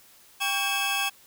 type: tone cluster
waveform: 40% pulse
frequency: 793 / 1123 / 1597 / 2610 / 3322 Hz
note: G5 / C#6 / G6 / E7 / G#7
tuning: +20 / +22 / +32 / -18 / 0 cents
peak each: -31 / -33 / -34 / -27 / -30 dBFS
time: 0.4-1.1 s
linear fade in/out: 20 ms
effects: white hiss -55 dBFS RMS until 1.26 s